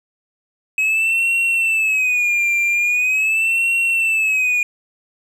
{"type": "tone with vibrato", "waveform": "triangle", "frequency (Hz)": 2548, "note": "D#7", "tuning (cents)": 41, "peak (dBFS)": -13, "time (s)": [0.78, 4.63], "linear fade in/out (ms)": 2, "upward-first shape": "sine", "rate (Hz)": 0.42, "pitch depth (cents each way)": 120, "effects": []}